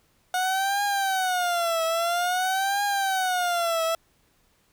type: tone with vibrato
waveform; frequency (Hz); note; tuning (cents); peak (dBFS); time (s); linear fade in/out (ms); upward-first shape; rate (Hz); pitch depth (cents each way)
30% pulse; 728; F#5; -28; -20; 0.34-3.95; 2; triangle; 0.5; 200
effects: pink hiss -65 dBFS RMS until 4.72 s